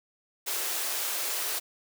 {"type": "high-pass noise", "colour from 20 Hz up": "white", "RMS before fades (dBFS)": -31, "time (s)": [0.46, 1.6], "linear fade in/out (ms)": 20, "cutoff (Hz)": 330, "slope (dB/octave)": 48, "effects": []}